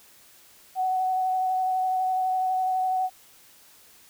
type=tone with vibrato; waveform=sine; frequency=747 Hz; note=F#5; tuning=16 cents sharp; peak=-22 dBFS; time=0.75-3.1 s; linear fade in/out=50 ms; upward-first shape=sine; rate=12 Hz; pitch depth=13 cents each way; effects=white hiss -54 dBFS RMS until 4.09 s